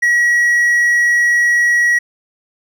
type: tone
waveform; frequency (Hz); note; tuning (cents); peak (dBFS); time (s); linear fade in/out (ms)
triangle; 1916; A#6; +47; -8; 0.02-1.99; 10
effects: none